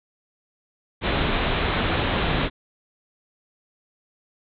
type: low-pass noise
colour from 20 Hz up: pink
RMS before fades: -23 dBFS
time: 1.01-2.5 s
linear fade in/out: 50 ms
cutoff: 3900 Hz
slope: 96 dB/octave
effects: none